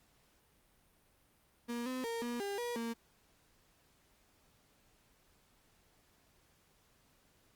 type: tone with pitch steps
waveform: 35% pulse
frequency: 237.5 / 256.3 / 462 / 239.4 / 401 / 480.2 / 231.1 Hz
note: A#3 / C4 / A#4 / A#3 / G4 / B4 / A#3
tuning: +33 / -36 / -16 / +46 / +39 / -49 / -15 cents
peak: -35 dBFS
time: 1.68-2.94 s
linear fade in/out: 20 ms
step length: 180 ms
effects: pink hiss -70 dBFS RMS until 7.55 s + Opus 48 kbps